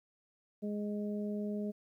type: harmonic tone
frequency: 207.7 Hz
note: G#3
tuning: in tune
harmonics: 1 / 2 / 3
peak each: -35 / -41 / -45 dBFS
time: 0.62-1.72 s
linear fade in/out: 20 ms
effects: 12-bit